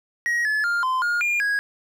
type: tone with pitch steps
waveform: triangle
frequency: 1894 / 1719 / 1403 / 1031 / 1423 / 2411 / 1653 Hz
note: A#6 / A6 / F6 / C6 / F6 / D7 / G#6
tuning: +27 / -41 / +8 / -26 / +32 / +45 / -9 cents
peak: -18 dBFS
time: 0.26-1.59 s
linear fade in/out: 0 ms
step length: 190 ms
effects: none